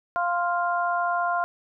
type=harmonic tone; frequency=349.2 Hz; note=F4; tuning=in tune; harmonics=2 / 3 / 4; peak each=-25 / -27 / -28 dBFS; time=0.16-1.44 s; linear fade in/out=0 ms; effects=none